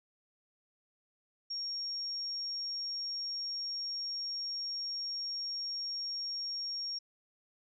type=tone; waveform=sine; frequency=5560 Hz; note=F8; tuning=9 cents flat; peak=-35 dBFS; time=1.5-6.99 s; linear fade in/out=10 ms; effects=none